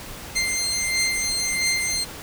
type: beating tone pair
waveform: 15% pulse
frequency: 2093 / 2094.5 Hz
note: C7 / C7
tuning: 0 / +1 cents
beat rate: 1.5 Hz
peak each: -17 / -20 dBFS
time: 0.35-2.05 s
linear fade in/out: 20 ms
effects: pink hiss -37 dBFS RMS until 2.22 s